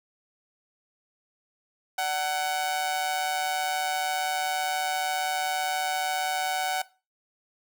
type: tone with amplitude modulation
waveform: sawtooth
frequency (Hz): 749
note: F#5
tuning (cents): +21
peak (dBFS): -19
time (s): 1.98-6.82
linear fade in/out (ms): 5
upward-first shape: sine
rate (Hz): 155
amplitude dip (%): 60
effects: noise-tail reverb RT60 0.3 s tail -18 dB re dry